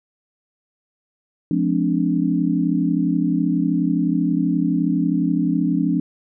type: chord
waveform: sine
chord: D half-diminished seventh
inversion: first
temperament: equal with one note detuned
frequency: 174.61 / 210.9 / 261.6 / 293.7 Hz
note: F3 / Ab3 / C4 / D4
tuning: 0 / +27 / 0 / 0 cents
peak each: -21 / -25 / -22 / -21 dBFS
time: 1.51-6 s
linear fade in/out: 2 ms
effects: none